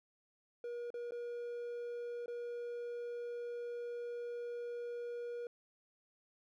triangle tone with dropouts, 478.1 Hz, A#4, 44 cents sharp, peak -38 dBFS, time 0.64-5.47 s, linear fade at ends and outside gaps 2 ms, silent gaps 0.904-0.941 / 1.109-1.12 / 2.26-2.28 s, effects none

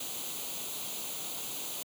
white noise with comb filter, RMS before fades -38 dBFS, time 0-1.83 s, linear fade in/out 5 ms, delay 0.28 ms, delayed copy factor +0.7, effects high-pass 150 Hz 12 dB/octave

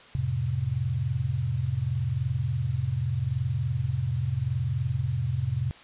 sine chord, F major, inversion none, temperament equal, 87.31 / 110 / 130.81 Hz, F2 / A2 / C3, 0 / 0 / 0 cents, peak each -32 / -30 / -27 dBFS, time 0.15-5.71 s, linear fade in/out 0 ms, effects white hiss -50 dBFS RMS until 5.83 s + resampled to 8000 Hz

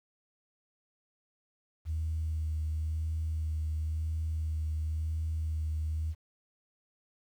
sine tone with vibrato, 78.8 Hz, D#2, 23 cents sharp, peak -29 dBFS, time 1.85-6.15 s, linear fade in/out 50 ms, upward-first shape sine, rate 0.96 Hz, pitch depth 20 cents each way, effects tanh soft clip ceiling -25 dBFS + 10-bit

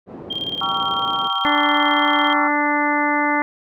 pink band-pass noise, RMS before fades -35 dBFS, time 0.06-1.3 s, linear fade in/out 50 ms, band 190 to 540 Hz, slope 12 dB/octave
sine tone with tremolo, 3193 Hz, G7, 31 cents sharp, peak -21 dBFS, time 0.3-2.34 s, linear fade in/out 10 ms, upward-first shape square, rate 18 Hz, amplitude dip 60%
sine chord, G diminished seventh, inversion none, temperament just, 784 / 940.8 / 1128.9 / 1354.7 Hz, G5 / Bb5 / Db6 / Fb6, 0 / +16 / +31 / +47 cents, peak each -27 / -29 / -24 / -24 dBFS, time 0.61-2.48 s, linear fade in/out 5 ms
harmonic tone, 293.7 Hz, D4, in tune, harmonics 1 / 2 / 3 / 4 / 5 / 6 / 7, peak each -22 / -27 / -21 / -25 / -27 / -26 / -23 dBFS, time 1.45-3.42 s, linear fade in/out 0 ms
effects none

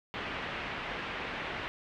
white low-pass noise, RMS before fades -38 dBFS, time 0.14-1.68 s, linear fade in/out 0 ms, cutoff 2700 Hz, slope 24 dB/octave, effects none

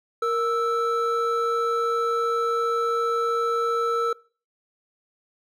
triangle tone pair together, 466.2 / 1318.6 Hz, A#4 / E6, 0 / 0 cents, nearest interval octave + tritone, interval 1800 cents, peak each -22 dBFS, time 0.22-4.13 s, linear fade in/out 5 ms, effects noise-tail reverb RT60 0.4 s tail -23 dB re dry

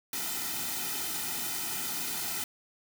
white noise with comb filter, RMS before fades -34 dBFS, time 0.13-2.44 s, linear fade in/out 2 ms, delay 1.8 ms, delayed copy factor -1, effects none

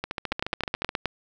two click trains, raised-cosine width 0.3 ms, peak -13 / -9 dBFS, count 13 / 8, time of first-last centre 0.04-0.891 / 0.32-1.057 s, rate 14.1 / 9.5 Hz, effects none

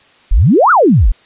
sine exponential two-way sweep, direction up then down, 32 to 1493 to 32 Hz, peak -5 dBFS, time 0.31-1.12 s, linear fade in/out 10 ms, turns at 0.71 s, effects white hiss -47 dBFS RMS until 1.25 s + resampled to 8000 Hz

